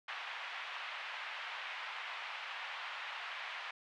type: band-pass noise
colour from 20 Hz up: white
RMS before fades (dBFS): -44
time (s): 0.08-3.71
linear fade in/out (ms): 5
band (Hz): 770 to 2900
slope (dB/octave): 24
effects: none